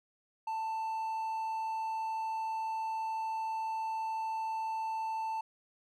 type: tone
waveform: triangle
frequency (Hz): 887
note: A5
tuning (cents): +14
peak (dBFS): -31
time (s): 0.47-5.41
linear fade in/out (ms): 5
effects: none